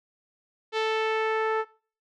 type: tone with low-pass filter sweep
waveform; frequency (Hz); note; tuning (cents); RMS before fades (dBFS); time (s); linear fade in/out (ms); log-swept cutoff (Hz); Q
sawtooth; 440; A4; 0; -26; 0.72-1.65; 50; 3700 to 1500; 1.6
effects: noise-tail reverb RT60 0.4 s tail -21 dB re dry